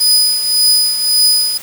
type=tone with tremolo; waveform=sawtooth; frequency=4978 Hz; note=D#8; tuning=in tune; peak=-4 dBFS; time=0-1.58 s; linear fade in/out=10 ms; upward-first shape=triangle; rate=1.8 Hz; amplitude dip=65%; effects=white hiss -32 dBFS RMS until 1.62 s + high-pass 60 Hz 12 dB/octave